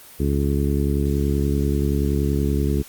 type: harmonic tone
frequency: 70.5 Hz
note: C#2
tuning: 30 cents sharp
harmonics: 1 / 2 / 3 / 4 / 5 / 6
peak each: -21 / -24 / -26 / -27 / -28 / -29 dBFS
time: 0.19-2.83 s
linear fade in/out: 20 ms
effects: white hiss -44 dBFS RMS until 2.88 s + Opus 32 kbps